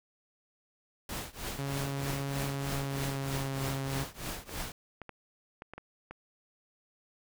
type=noise with tremolo; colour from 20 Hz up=pink; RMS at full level=-36 dBFS; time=1.09-4.72 s; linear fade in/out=2 ms; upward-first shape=triangle; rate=3.2 Hz; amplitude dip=95%
type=tone with pitch glide; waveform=sawtooth; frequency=138.6 to 135.75 Hz; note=C#3 to C#3; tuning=0 to -36 cents; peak=-29 dBFS; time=1.58-4.04 s; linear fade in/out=10 ms; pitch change=-36 cents; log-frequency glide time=2.72-3.51 s
type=clicks; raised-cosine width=0.5 ms; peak=-28 dBFS; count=9; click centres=3.7 / 4.493 / 4.6 / 5.017 / 5.093 / 5.621 / 5.736 / 5.78 / 6.11 s
effects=none